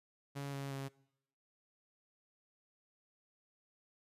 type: tone with pitch steps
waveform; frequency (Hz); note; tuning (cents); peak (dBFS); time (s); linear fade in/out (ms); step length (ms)
sawtooth; 140.4 / 138.39 / 136.4; C#3 / C#3 / C#3; +22 / -3 / -28; -36; 0.35-0.89; 20; 180
effects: noise-tail reverb RT60 0.8 s tail -23 dB re dry + resampled to 32000 Hz